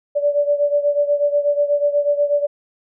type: beating tone pair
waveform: sine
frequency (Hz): 578 / 586.2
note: D5 / D5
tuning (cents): -28 / -3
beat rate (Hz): 8.2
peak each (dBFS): -16 / -20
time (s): 0.15-2.47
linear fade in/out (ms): 20
effects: none